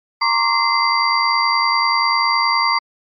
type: tone cluster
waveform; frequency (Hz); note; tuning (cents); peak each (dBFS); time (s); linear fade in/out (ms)
sine; 934 / 1065 / 1155 / 2069 / 4708; A#5 / C6 / D6 / C7 / D8; +3 / +30 / -29 / -20 / +3; -20; 0.21-2.79; 10
effects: MP3 32 kbps